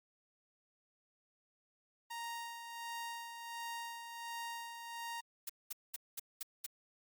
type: tone with tremolo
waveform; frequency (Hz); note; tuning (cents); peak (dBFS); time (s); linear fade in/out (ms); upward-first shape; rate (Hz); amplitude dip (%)
sawtooth; 932.3; A#5; 0; -37; 2.1-5.21; 10; sine; 1.4; 50
type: noise bursts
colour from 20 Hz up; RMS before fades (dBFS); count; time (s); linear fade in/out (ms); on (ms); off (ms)
blue; -41; 6; 5.47-6.664; 5; 24; 210
effects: Opus 48 kbps